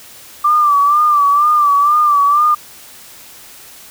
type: tone with vibrato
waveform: sine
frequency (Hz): 1174.7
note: D6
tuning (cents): 0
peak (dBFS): -8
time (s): 0.44-2.55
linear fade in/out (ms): 10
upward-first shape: sine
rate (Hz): 2.1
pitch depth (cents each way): 64
effects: white hiss -38 dBFS RMS until 3.9 s